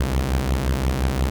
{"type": "beating tone pair", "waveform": "sawtooth", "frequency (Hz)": [64.1, 69.8], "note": ["C2", "C#2"], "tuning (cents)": [-35, 13], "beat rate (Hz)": 5.7, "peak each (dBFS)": [-17, -20], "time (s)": [0, 1.3], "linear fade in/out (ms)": 5, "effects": []}